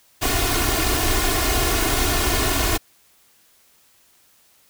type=noise with comb filter; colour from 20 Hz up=pink; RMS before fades=-20 dBFS; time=0.21-2.78 s; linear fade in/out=20 ms; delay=2.8 ms; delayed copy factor=+0.9; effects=white hiss -57 dBFS RMS until 4.69 s